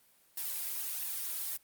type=noise with flanger; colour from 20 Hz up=blue; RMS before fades=-37 dBFS; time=0.37-1.57 s; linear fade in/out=5 ms; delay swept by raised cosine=1.1 to 3.1 ms; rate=1.5 Hz; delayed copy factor=+0.6; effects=white hiss -66 dBFS RMS until 1.63 s + Opus 32 kbps